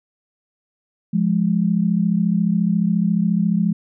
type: tone pair together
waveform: sine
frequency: 174.61 / 208.9 Hz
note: F3 / G#3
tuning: 0 / +10 cents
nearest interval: minor third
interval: 310 cents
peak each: -18 dBFS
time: 1.13-3.73 s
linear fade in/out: 10 ms
effects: none